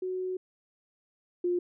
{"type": "tone pair in turn", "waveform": "sine", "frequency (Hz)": [370, 353.9], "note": ["F#4", "F4"], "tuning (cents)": [0, 23], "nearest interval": "minor second", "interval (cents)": 77, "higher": "first", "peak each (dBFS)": [-30, -25], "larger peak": "second", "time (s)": [[0.02, 0.37], [1.44, 1.59]], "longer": "first", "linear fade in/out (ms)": 5, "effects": []}